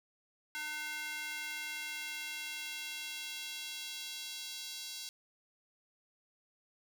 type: tone with high-pass filter sweep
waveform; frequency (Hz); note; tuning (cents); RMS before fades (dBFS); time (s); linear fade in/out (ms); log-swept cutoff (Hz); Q
square; 302.6; D#4; -48; -42; 0.55-5.09; 0; 1700 to 4200; 1.8
effects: none